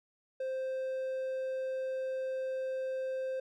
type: tone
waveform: triangle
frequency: 523.3 Hz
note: C5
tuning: in tune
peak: -31 dBFS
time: 0.4-3.4 s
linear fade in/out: 5 ms
effects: none